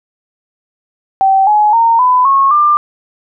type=tone with pitch steps; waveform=sine; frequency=773 / 843 / 919.3 / 1002.5 / 1093.2 / 1192.1 Hz; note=G5 / G#5 / A#5 / B5 / C#6 / D6; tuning=-24 / +26 / -24 / +26 / -24 / +26 cents; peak=-6 dBFS; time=1.21-2.77 s; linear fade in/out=0 ms; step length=260 ms; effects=none